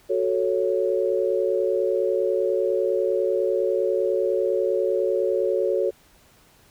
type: chord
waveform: sine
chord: F# minor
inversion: none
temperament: equal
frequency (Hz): 370 / 440 / 554.4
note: F#4 / A4 / C#5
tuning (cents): 0 / 0 / 0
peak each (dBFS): -24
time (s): 0.09-5.91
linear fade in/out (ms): 20
effects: pink hiss -56 dBFS RMS until 6.7 s